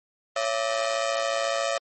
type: ring-modulated tone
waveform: sawtooth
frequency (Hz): 614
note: D#5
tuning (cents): -23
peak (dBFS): -17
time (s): 0.36-1.78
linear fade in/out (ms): 5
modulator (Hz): 57
effects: MP3 32 kbps